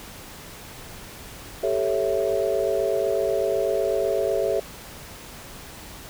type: chord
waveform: sine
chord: A dominant seventh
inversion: third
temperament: equal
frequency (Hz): 392 / 440 / 554.4 / 659.3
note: G4 / A4 / C#5 / E5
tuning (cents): 0 / 0 / 0 / 0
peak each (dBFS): -26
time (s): 1.63-4.6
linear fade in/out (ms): 5
effects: pink hiss -41 dBFS RMS until 6.09 s